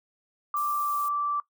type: tone with pitch glide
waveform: sine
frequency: 1174.7 to 1166.6 Hz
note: D6 to D6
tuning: 0 to -12 cents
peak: -25 dBFS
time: 0.54-1.4 s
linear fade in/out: 2 ms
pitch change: -12 cents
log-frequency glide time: 0.77-0.97 s
type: noise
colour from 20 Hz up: violet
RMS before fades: -41 dBFS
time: 0.56-1.09 s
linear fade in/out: 10 ms
effects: noise-tail reverb RT60 0.1 s tail -17 dB re dry